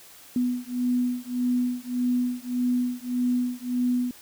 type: beating tone pair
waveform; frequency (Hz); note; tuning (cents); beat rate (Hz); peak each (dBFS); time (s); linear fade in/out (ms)
sine; 246.4 / 248.1; B3 / B3; -4 / +8; 1.7; -26; 0.36-4.11; 2
effects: white hiss -49 dBFS RMS until 4.21 s